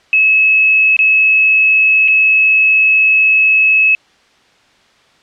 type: tone with dropouts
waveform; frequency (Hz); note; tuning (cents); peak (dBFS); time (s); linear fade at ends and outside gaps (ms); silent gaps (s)
sine; 2584; E7; -35; -6; 0.13-3.95; 1; 0.966-0.99 / 2.078-2.082
effects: white hiss -50 dBFS RMS until 5.22 s + low-pass 4000 Hz 12 dB/octave